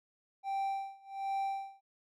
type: tone with tremolo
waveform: triangle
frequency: 783 Hz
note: G5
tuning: 2 cents flat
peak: -29 dBFS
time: 0.43-1.81 s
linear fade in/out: 50 ms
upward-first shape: sine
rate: 1.3 Hz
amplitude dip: 95%
effects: none